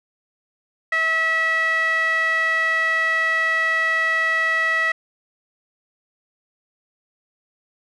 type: tone with band-pass filter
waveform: sawtooth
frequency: 648 Hz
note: E5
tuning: 30 cents flat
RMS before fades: -20 dBFS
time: 0.92-4.92 s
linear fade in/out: 5 ms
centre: 1800 Hz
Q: 10
effects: none